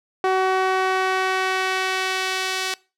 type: tone with band-pass filter sweep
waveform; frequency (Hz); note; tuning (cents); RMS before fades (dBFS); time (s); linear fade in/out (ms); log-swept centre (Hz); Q
sawtooth; 376.5; F#4; +30; -22; 0.24-2.74; 2; 820 to 4100; 0.78
effects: noise-tail reverb RT60 0.3 s tail -22 dB re dry